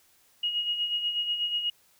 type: tone with tremolo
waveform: sine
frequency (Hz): 2883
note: F#7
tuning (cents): -46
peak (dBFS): -24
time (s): 0.43-1.7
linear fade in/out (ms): 5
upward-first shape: sine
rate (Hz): 8.2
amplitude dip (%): 55
effects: white hiss -63 dBFS RMS until 1.99 s